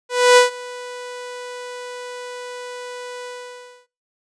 sawtooth tone with ADSR envelope, 493.9 Hz, B4, in tune, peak -3 dBFS, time 0.09-3.87 s, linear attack 280 ms, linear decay 130 ms, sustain -23 dB, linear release 610 ms, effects noise-tail reverb RT60 0.3 s tail -23 dB re dry + resampled to 22050 Hz

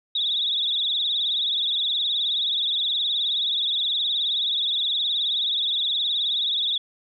sine tone with vibrato, 3604 Hz, A7, 41 cents sharp, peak -21 dBFS, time 0.15-6.78 s, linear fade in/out 5 ms, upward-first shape triangle, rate 19 Hz, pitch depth 140 cents each way, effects none

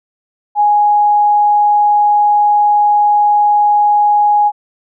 sine tone, 830.6 Hz, G#5, in tune, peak -7 dBFS, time 0.55-4.52 s, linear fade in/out 50 ms, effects none

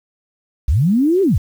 sine linear two-way sweep, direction up then down, 51.91 to 402.6 to 51.91 Hz, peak -11 dBFS, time 0.68-1.38 s, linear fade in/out 5 ms, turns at 1.22 s, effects 7-bit

